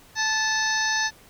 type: harmonic tone with a mistuned harmonic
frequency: 873 Hz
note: A5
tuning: 14 cents flat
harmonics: 1 / 2 / 3 / 4 / 5 / 6 / 7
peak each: -29 / -24 / -37 / -34 / -32 / -31 / -30 dBFS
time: 0.15-1.11 s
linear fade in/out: 50 ms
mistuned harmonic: 4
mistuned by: +97 cents
effects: pink hiss -52 dBFS RMS until 1.29 s